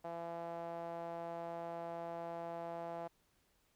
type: tone with band-pass filter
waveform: sawtooth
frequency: 168.8 Hz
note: E3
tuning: 41 cents sharp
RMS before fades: -44 dBFS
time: 0.04-3.08 s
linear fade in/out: 10 ms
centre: 710 Hz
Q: 3.3
effects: pink hiss -75 dBFS RMS until 3.75 s